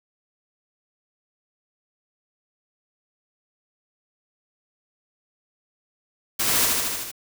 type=noise with echo; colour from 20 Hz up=white; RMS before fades=-23 dBFS; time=6.39-6.66 s; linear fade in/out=10 ms; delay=76 ms; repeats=6; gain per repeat=-2 dB; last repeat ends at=7.116 s; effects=none